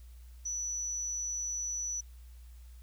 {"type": "tone", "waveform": "sine", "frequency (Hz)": 5930, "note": "F#8", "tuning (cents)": 3, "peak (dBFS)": -33, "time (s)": [0.45, 2.01], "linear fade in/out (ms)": 10, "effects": ["added 60 Hz sine -48 dBFS peak until 2.82 s", "white hiss -66 dBFS RMS until 2.82 s"]}